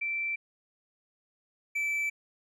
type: tone pair in turn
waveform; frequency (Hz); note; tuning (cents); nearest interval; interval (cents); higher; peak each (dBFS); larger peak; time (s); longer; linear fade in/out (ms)
sine / triangle; 2338 / 2319; D7 / D7; -8 / -22; unison; 14; first; -29 / -26; second; 0.01-0.36 / 1.75-2.1; neither; 10
effects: none